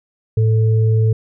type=tone pair together; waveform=sine; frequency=110 / 440.4 Hz; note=A2 / A4; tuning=0 / +2 cents; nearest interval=2 octaves; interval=2402 cents; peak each=-11 / -23 dBFS; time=0.37-1.13 s; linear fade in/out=5 ms; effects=none